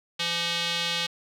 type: tone with band-pass filter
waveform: square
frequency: 170.8 Hz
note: F3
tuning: 38 cents flat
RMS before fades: -28 dBFS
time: 0.19-1.07 s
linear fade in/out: 10 ms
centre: 3500 Hz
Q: 2.4
effects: 9-bit